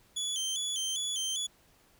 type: tone with vibrato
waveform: 25% pulse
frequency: 3268 Hz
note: G#7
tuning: 29 cents flat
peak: -27 dBFS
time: 0.16-1.47 s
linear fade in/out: 10 ms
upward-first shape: square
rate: 2.5 Hz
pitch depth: 76 cents each way
effects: pink hiss -64 dBFS RMS until 1.99 s